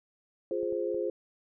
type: chord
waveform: sine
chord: F minor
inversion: none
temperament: equal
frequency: 349.2 / 415.3 / 523.3 Hz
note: F4 / Ab4 / C5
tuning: 0 / 0 / 0 cents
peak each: -33 dBFS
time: 0.51-1.1 s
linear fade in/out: 2 ms
type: clicks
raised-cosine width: 2 ms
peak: -36 dBFS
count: 3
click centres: 0.631 / 0.726 / 0.945 s
effects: none